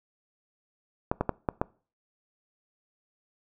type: clicks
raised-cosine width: 1 ms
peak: -11 dBFS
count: 5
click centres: 1.115 / 1.21 / 1.293 / 1.488 / 1.615 s
effects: noise-tail reverb RT60 0.4 s tail -23 dB re dry